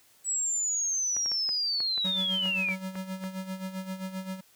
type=linear sweep; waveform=sine; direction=down; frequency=7902 to 2217 Hz; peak=-26 dBFS; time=0.24-2.76 s; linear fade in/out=50 ms
type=clicks; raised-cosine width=0.5 ms; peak=-27 dBFS; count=11; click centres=1.166 / 1.26 / 1.317 / 1.491 / 1.804 / 1.978 / 2.064 / 2.457 / 2.687 / 2.955 / 3.239 s
type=tone with tremolo; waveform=square; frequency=188.6 Hz; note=F#3; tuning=33 cents sharp; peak=-32 dBFS; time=2.04-4.41 s; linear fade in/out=10 ms; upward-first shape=sine; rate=7.6 Hz; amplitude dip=70%
effects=white hiss -61 dBFS RMS until 4.55 s + high-pass 60 Hz 12 dB/octave